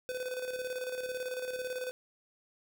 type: tone with tremolo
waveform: square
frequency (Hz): 505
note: B4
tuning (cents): +39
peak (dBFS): -34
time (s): 0.09-1.91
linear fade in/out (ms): 0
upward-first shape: square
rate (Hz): 18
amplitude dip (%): 50
effects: none